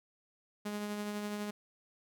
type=tone with tremolo; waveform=sawtooth; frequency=207.7 Hz; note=G#3; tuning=in tune; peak=-31 dBFS; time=0.65-1.51 s; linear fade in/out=10 ms; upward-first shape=triangle; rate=12 Hz; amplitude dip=35%; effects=none